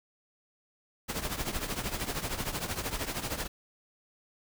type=noise with tremolo; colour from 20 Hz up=pink; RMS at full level=-31 dBFS; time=1.08-3.48 s; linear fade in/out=20 ms; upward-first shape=triangle; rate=13 Hz; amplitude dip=80%; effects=none